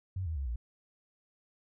sine tone with pitch steps, 93.6 / 80.08 / 68.52 / 58.62 Hz, F#2 / E2 / C#2 / A#1, +20 / -50 / -19 / +10 cents, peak -32 dBFS, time 0.16-0.56 s, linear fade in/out 5 ms, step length 100 ms, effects none

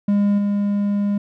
triangle tone with level steps, 203.2 Hz, G#3, 38 cents flat, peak -12 / -15 dBFS, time 0.08-1.18 s, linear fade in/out 5 ms, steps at 0.38 s, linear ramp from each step 5 ms, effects none

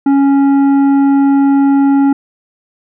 triangle tone with tanh clipping, 277.2 Hz, C#4, in tune, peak -8 dBFS, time 0.06-2.13 s, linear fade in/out 5 ms, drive 13 dB, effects none

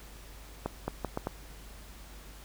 accelerating click train, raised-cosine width 1 ms, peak -17 dBFS, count 5, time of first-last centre 0.66-1.271 s, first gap 220 ms, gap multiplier 0.76, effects added 50 Hz sine -48 dBFS peak until 2.44 s + pink hiss -52 dBFS RMS until 2.44 s

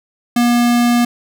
square tone, 239.7 Hz, A#3, 48 cents sharp, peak -11 dBFS, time 0.36-1.05 s, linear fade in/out 5 ms, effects none

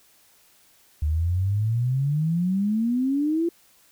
sine exponential sweep, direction up, 73.42 to 345.1 Hz, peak -20 dBFS, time 1.02-3.49 s, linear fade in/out 5 ms, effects white hiss -58 dBFS RMS until 3.91 s

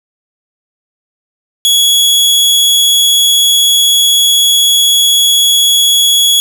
sawtooth tone, 3356 Hz, G#7, 17 cents sharp, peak -3 dBFS, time 1.65-6.4 s, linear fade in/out 0 ms, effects none

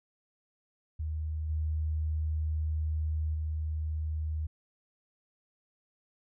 sine tone with level steps, 77.78 Hz, D#2, in tune, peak -31 / -28 / -30 dBFS, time 0.99-4.47 s, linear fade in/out 10 ms, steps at 1.49 / 3.34 s, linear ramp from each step 10 ms, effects none

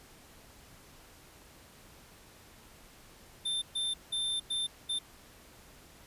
square tone bursts at uneven times, 3574 Hz, A7, 26 cents sharp, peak -31 dBFS, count 5, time 3.45-3.62 / 3.75-3.94 / 4.12-4.4 / 4.5-4.67 / 4.89-4.99 s, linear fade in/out 10 ms, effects pink hiss -56 dBFS RMS until 6.06 s + resampled to 32000 Hz

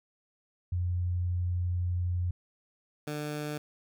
sine / 15% pulse tone pair in turn, 88.8 / 149.34 Hz, F2 / D3, +29 / +29 cents, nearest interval major sixth, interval 900 cents, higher second, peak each -27 dBFS, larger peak neither, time 0.72-2.31 / 3.07-3.58 s, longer first, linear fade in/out 5 ms, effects none

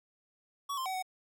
square tone with pitch steps, 1126 / 1049 / 756 / 745 Hz, C#6 / C6 / F#5 / F#5, +27 / +4 / +37 / +12 cents, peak -34 dBFS, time 0.69-1.026 s, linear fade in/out 10 ms, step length 84 ms, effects none

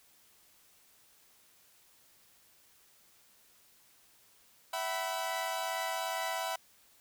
sawtooth chord, E suspended second, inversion none, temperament equal with one note detuned, 659.3 / 756.4 / 987.8 Hz, E5 / F#5 / B5, 0 / +38 / 0 cents, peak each -34 dBFS, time 4.73-6.56 s, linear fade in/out 5 ms, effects white hiss -64 dBFS RMS until 7 s

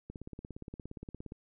click train, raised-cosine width 3 ms, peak -30 dBFS, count 22, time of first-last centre 0.1-1.321 s, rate 17.2 Hz, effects none

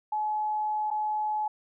sine tone with dropouts, 852 Hz, G#5, 44 cents sharp, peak -26 dBFS, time 0.12-1.48 s, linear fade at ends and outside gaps 5 ms, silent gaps 0.904-0.911 s, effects none

